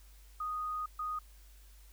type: tone bursts at uneven times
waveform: sine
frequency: 1241 Hz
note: D#6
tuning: 5 cents flat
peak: -34 dBFS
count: 2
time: 0.4-0.86 / 0.99-1.19 s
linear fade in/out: 5 ms
effects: added 50 Hz sine -54 dBFS peak until 1.92 s + white hiss -64 dBFS RMS until 1.92 s